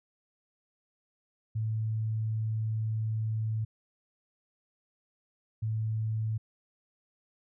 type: tone bursts at uneven times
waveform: sine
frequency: 110 Hz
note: A2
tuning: in tune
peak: -28 dBFS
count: 2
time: 1.55-3.65 / 5.62-6.38 s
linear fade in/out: 10 ms
effects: none